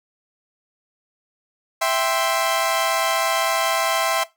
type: chord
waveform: sawtooth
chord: C major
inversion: first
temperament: equal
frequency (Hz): 659.3 / 784 / 1046.5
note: E5 / G5 / C6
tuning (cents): 0 / 0 / 0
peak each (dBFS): -17 / -21 / -20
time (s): 1.81-4.24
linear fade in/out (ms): 10
effects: noise-tail reverb RT60 0.2 s tail -18 dB re dry